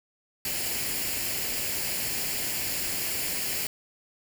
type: noise with comb filter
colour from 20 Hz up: white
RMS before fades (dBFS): -30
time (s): 0.45-3.67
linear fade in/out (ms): 2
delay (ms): 0.41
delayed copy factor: +0.55
effects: none